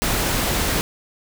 pink noise, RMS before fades -21 dBFS, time 0.02-0.81 s, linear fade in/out 0 ms, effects none

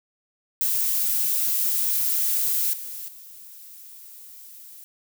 violet noise with level steps, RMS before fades -23 / -35 / -44 dBFS, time 0.61-4.84 s, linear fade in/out 0 ms, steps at 2.73 / 3.08 s, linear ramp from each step 5 ms, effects none

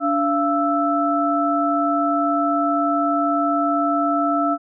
sine tone cluster, 288.7 / 684 / 1319 Hz, D4 / F5 / E6, -30 / -36 / +1 cents, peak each -21 dBFS, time 0-4.58 s, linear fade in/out 50 ms, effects none

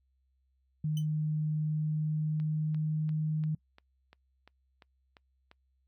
sine tone with pitch glide, 153.5 to 154.93 Hz, D#3 to D#3, -23 to -7 cents, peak -28 dBFS, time 0.84-3.55 s, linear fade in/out 5 ms, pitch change +16 cents, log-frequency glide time 1.55-3.16 s
sawtooth tone with exponential decay, 3033 Hz, F#7, 42 cents sharp, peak -36 dBFS, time 0.97-1.06 s, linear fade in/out 2 ms, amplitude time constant 19 ms
click train, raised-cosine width 0.3 ms, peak -37 dBFS, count 10, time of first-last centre 2.4-5.514 s, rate 2.89 Hz
effects noise-tail reverb RT60 0.1 s tail -24 dB re dry + added 65 Hz sine -70 dBFS peak until 5.87 s

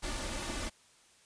pink noise with comb filter, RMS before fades -37 dBFS, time 0.02-0.7 s, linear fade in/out 20 ms, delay 3.4 ms, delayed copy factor +0.6, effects white hiss -63 dBFS RMS until 1.25 s + resampled to 22050 Hz

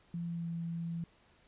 sine tone with pitch glide, 170.4 to 167.86 Hz, F3 to E3, -42 to +32 cents, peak -35 dBFS, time 0.14-1.04 s, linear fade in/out 2 ms, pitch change -26 cents, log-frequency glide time 0.25-0.48 s, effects pink hiss -66 dBFS RMS until 1.47 s + resampled to 8000 Hz

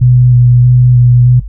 sine tone with vibrato, 123.47 Hz, B2, in tune, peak -3 dBFS, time 0.01-1.4 s, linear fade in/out 10 ms, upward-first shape square, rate 1.6 Hz, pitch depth 14 cents each way, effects noise-tail reverb RT60 0.1 s tail -18 dB re dry + added 50 Hz sine -20 dBFS peak until 1.48 s

